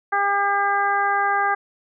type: harmonic tone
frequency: 401.7 Hz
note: G4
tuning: 42 cents sharp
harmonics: 1 / 2 / 3 / 4 / 5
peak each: -31 / -21 / -23 / -23 / -31 dBFS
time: 0.12-1.55 s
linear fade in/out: 10 ms
effects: none